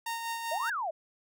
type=tone with tremolo; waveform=sawtooth; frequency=922 Hz; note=A#5; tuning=19 cents flat; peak=-28 dBFS; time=0.06-0.7 s; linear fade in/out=5 ms; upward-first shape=sine; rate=5.1 Hz; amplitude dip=40%
type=exponential two-way sweep; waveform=sine; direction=up then down; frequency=583 to 1723 to 600 Hz; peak=-30 dBFS; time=0.51-0.91 s; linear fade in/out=10 ms; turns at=0.7 s
effects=none